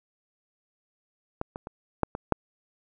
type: clicks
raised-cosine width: 1 ms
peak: -15 / -21 / -23 / -8 / -18 / -6 dBFS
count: 6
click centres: 1.414 / 1.559 / 1.671 / 2.033 / 2.151 / 2.323 s
effects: none

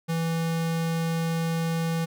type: tone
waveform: square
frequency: 164.81 Hz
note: E3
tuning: in tune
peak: -25 dBFS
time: 0.08-2.06 s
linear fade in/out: 20 ms
effects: none

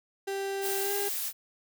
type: tone with pitch glide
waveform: 35% pulse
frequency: 392.3 to 402.9 Hz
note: G4 to G4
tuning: +1 to +48 cents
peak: -29 dBFS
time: 0.27-1.09 s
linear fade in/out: 10 ms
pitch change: +47 cents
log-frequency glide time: 0.8-0.93 s
type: noise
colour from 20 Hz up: blue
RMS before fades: -33 dBFS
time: 0.61-1.33 s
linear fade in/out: 50 ms
effects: none

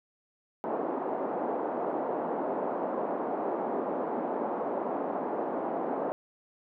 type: band-pass noise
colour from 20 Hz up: white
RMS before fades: -32 dBFS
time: 0.64-6.12 s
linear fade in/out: 0 ms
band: 240 to 840 Hz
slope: 24 dB/octave
effects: none

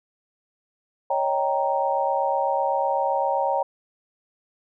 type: chord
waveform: sine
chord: Eb dominant seventh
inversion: third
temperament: equal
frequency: 554.4 / 622.3 / 784 / 932.3 Hz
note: Db5 / Eb5 / G5 / Bb5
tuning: 0 / 0 / 0 / 0 cents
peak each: -25 / -30 / -25 / -25 dBFS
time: 1.1-3.63 s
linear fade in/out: 5 ms
effects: none

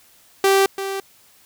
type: tone with echo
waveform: sawtooth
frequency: 390 Hz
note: G4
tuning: 9 cents flat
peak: -9 dBFS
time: 0.44-0.66 s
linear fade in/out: 2 ms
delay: 340 ms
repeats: 1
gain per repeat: -11 dB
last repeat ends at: 1 s
effects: white hiss -53 dBFS RMS until 1.45 s

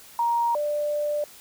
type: tone pair in turn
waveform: sine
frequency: 939 / 591.5 Hz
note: A#5 / D5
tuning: +12 / +12 cents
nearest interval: minor sixth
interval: 800 cents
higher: first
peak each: -20 / -23 dBFS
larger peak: first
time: 0.19-0.55 / 0.55-1.24 s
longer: second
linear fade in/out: 2 ms
effects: white hiss -48 dBFS RMS until 1.4 s

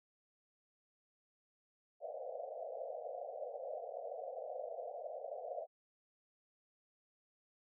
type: band-pass noise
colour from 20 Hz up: white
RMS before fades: -45 dBFS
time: 2-5.67 s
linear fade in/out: 50 ms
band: 480 to 720 Hz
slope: 96 dB/octave
effects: none

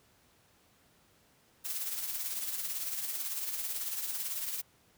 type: noise with tremolo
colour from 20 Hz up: blue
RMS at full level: -34 dBFS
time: 1.64-4.62 s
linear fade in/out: 20 ms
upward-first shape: triangle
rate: 18 Hz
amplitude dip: 55%
effects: pink hiss -66 dBFS RMS until 4.97 s + high-pass 60 Hz 12 dB/octave

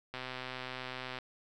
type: click train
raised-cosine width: 0.3 ms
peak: -24 dBFS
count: 135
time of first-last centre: 0.14-1.187 s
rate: 128 Hz
effects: none

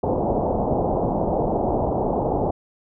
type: low-pass noise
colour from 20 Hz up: white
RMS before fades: -22 dBFS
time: 0.03-2.51 s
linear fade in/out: 5 ms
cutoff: 840 Hz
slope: 48 dB/octave
effects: none

